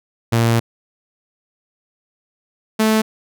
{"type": "tone pair in turn", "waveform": "sawtooth", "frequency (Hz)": [115.8, 218.6], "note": ["A#2", "A3"], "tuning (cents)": [-11, -11], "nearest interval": "major seventh", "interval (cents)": 1100, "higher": "second", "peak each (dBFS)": -9, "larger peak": "neither", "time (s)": [[0.32, 0.6], [2.79, 3.02]], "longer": "first", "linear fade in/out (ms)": 10, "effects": []}